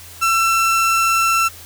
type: tone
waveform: 30% pulse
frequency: 1342 Hz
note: E6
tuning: 31 cents sharp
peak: -11 dBFS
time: 0.21-1.49 s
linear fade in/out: 20 ms
effects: added 86 Hz sine -43 dBFS peak until 1.65 s + white hiss -39 dBFS RMS until 1.65 s